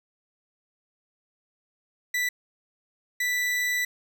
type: tone pair in turn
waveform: 40% pulse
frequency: 1975.5 / 1975.5 Hz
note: B6 / B6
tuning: 0 / 0 cents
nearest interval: unison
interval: 0 cents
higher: neither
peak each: -23 dBFS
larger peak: neither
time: 2.14-2.29 / 3.2-3.85 s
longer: second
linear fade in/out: 5 ms
effects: none